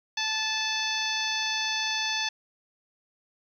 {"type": "harmonic tone with a mistuned harmonic", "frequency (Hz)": 873, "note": "A5", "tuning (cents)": -14, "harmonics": [1, 2, 3, 4, 5, 6, 7], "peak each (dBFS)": [-35, -33, -33, -32, -34, -37, -37], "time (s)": [0.17, 2.29], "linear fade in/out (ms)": 5, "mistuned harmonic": 5, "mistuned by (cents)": 30, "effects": ["10-bit"]}